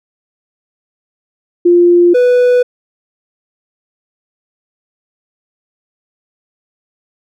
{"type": "tone pair in turn", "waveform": ["sine", "triangle"], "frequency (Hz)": [349.2, 493.8], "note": ["F4", "B4"], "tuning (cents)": [0, 0], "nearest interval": "tritone", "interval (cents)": 600, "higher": "second", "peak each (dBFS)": -4, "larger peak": "neither", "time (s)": [[1.65, 2.14], [2.14, 2.63]], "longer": "neither", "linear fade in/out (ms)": 10, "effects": []}